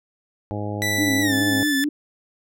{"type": "harmonic tone", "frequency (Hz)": 103.7, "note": "G#2", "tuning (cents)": -2, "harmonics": [1, 2, 3, 4, 5, 6, 7, 8], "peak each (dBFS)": [-28, -33, -32, -36, -35, -36, -40, -36], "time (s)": [0.51, 1.63], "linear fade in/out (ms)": 0}
{"type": "tone with pitch glide", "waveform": "sawtooth", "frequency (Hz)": [1975.5, 1749.8], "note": ["B6", "A6"], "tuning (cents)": [0, -10], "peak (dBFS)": -18, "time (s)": [0.82, 1.84], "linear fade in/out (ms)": 0, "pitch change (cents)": -210, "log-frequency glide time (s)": [1.21, 1.34]}
{"type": "tone with vibrato", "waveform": "sine", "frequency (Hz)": 283.9, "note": "C#4", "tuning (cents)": 41, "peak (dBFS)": -20, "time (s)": [0.98, 1.89], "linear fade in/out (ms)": 5, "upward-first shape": "sine", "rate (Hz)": 4.7, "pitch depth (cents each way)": 92}
{"effects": []}